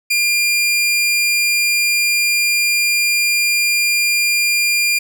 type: tone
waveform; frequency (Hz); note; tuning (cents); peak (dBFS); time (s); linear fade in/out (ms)
sawtooth; 2400; D7; +37; -10; 0.1-4.99; 10
effects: none